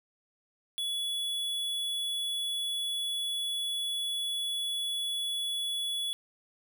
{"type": "tone", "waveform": "square", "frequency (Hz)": 3400, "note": "G#7", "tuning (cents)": 40, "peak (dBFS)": -31, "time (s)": [0.78, 6.13], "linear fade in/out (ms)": 0, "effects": []}